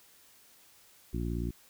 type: harmonic tone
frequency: 58.6 Hz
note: A#1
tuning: 10 cents sharp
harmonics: 1 / 2 / 3 / 4 / 5 / 6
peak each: -34 / -37 / -39 / -40 / -41 / -42 dBFS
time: 1.13-1.51 s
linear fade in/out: 10 ms
effects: white hiss -60 dBFS RMS until 1.69 s